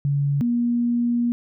sine tone pair in turn, 141.9 / 238.6 Hz, C#3 / A#3, +41 / +41 cents, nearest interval major sixth, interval 900 cents, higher second, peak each -18 dBFS, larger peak neither, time 0.05-0.41 / 0.41-1.32 s, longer second, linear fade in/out 0 ms, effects none

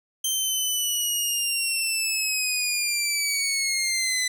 15% pulse linear sweep, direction down, 3136 to 2000 Hz, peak -16 dBFS, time 0.24-4.28 s, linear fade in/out 5 ms, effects none

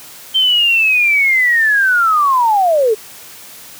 sine linear sweep, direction down, 3136 to 410.3 Hz, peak -9 dBFS, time 0.34-2.95 s, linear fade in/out 20 ms, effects white hiss -36 dBFS RMS until 3.79 s + high-pass 80 Hz 12 dB/octave

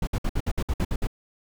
brown noise bursts, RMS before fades -24 dBFS, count 10, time 0.02-1.071 s, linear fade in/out 5 ms, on 52 ms, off 59 ms, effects none

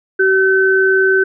sine tone pair together, 382.1 / 1527.1 Hz, G4 / G6, -44 / -46 cents, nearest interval 2 octaves, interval 2398 cents, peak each -12 dBFS, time 0.19-1.24 s, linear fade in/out 10 ms, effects none

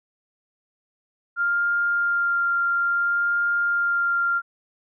sine tone with vibrato, 1396.9 Hz, F6, in tune, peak -19 dBFS, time 1.36-4.42 s, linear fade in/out 50 ms, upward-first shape sine, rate 0.59 Hz, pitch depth 9 cents each way, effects none

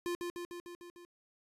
square tone with echo, 349.2 Hz, F4, in tune, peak -34 dBFS, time 0.06-0.15 s, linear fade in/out 0 ms, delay 150 ms, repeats 6, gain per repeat -3 dB, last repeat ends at 1.05 s, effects resampled to 32000 Hz

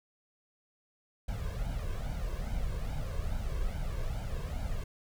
brown noise with flanger, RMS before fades -34 dBFS, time 1.28-4.84 s, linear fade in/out 5 ms, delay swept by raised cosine 1.3 to 1.89 ms, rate 2.4 Hz, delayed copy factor +0.75, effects none

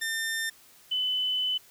sawtooth / sine tone pair in turn, 1800 / 3013 Hz, A6 / F#7, +39 / +31 cents, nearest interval major sixth, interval 892 cents, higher second, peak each -25 dBFS, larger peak neither, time 0.01-0.5 / 0.91-1.58 s, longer second, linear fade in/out 10 ms, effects white hiss -56 dBFS RMS until 1.7 s

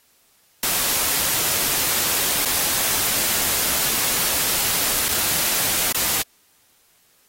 white noise with dropouts, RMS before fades -21 dBFS, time 0.63-6.22 s, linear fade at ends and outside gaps 2 ms, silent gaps 2.451-2.456 / 5.083-5.09 / 5.923-5.945 s, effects white hiss -59 dBFS RMS until 7.28 s + AAC 48 kbps

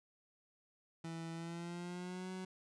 30% pulse tone with pitch glide, 164.81 to 186.06 Hz, E3 to F#3, 0 to +10 cents, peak -40 dBFS, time 1.04-2.45 s, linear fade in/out 5 ms, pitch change +210 cents, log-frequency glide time 1.33-2.31 s, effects resampled to 22050 Hz

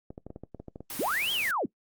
clicks, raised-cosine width 2 ms, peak -27 dBFS, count 11, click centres 0.105 / 0.179 / 0.266 / 0.304 / 0.361 / 0.436 / 0.547 / 0.6 / 0.683 / 0.759 / 0.806 s
white noise, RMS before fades -37 dBFS, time 0.9-1.51 s, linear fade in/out 2 ms
sine linear two-way sweep, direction up then down, 174.61 to 3322 to 174.61 Hz, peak -26 dBFS, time 0.99-1.66 s, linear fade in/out 5 ms, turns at 1.32 s
effects noise-tail reverb RT60 0.1 s tail -21 dB re dry + Opus 48 kbps

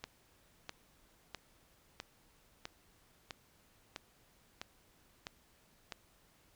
click train, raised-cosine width 0.2 ms, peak -24 dBFS, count 10, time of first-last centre 0.04-5.922 s, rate 1.53 Hz, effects pink hiss -68 dBFS RMS until 6.55 s

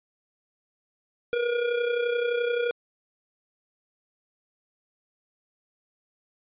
square tone with amplitude modulation, 478.4 Hz, A#4, 45 cents sharp, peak -22 dBFS, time 1.33-2.71 s, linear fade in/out 0 ms, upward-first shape sine, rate 31.6 Hz, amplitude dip 55%, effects resampled to 8000 Hz

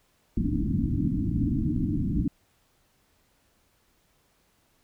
white low-pass noise, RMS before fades -26 dBFS, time 0.37-2.28 s, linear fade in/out 5 ms, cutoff 310 Hz, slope 96 dB/octave, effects pink hiss -67 dBFS RMS until 4.83 s

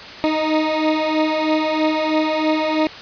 20% pulse beating tone pair, 309 / 312.1 Hz, D#4 / D#4, -12 / +5 cents, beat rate 3.1 Hz, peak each -17 / -13 dBFS, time 0.24-2.87 s, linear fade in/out 0 ms, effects white hiss -34 dBFS RMS until 3.01 s + resampled to 11025 Hz

